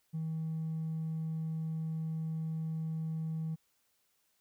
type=tone with hard clipping; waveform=sine; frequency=160 Hz; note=D#3; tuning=49 cents sharp; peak=-34 dBFS; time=0.13-3.56 s; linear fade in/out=20 ms; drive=1 dB; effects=white hiss -75 dBFS RMS until 4.4 s